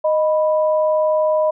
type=tone pair together; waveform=sine; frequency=620 / 987 Hz; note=D#5 / B5; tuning=-6 / -1 cents; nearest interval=minor sixth; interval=805 cents; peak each=-14 / -23 dBFS; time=0.04-1.51 s; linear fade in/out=10 ms; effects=none